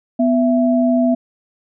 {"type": "tone pair together", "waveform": "sine", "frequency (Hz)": [248.7, 664], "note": ["B3", "E5"], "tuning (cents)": [12, 12], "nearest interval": "octave + perfect fourth", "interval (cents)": 1700, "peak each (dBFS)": [-13, -17], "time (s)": [0.19, 1.15], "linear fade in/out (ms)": 10, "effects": []}